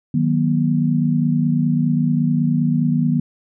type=chord; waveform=sine; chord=B major; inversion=first; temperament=equal with one note detuned; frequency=155.56 / 185 / 240.7 Hz; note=D#3 / F#3 / B3; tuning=0 / 0 / -44 cents; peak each=-18 / -22 / -18 dBFS; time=0.14-3.2 s; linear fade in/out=5 ms; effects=none